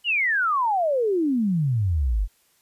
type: exponential sweep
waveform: sine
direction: down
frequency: 2999 to 43.65 Hz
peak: -19 dBFS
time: 0.04-2.28 s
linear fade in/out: 50 ms
effects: white hiss -63 dBFS RMS until 2.61 s + resampled to 32000 Hz